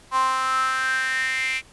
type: tone with high-pass filter sweep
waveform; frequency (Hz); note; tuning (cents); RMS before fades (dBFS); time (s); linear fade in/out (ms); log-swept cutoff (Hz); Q
sawtooth; 261.5; C4; -1; -23; 0.11-1.62; 50; 1000 to 2300; 8.4
effects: pink hiss -51 dBFS RMS until 1.72 s + resampled to 24000 Hz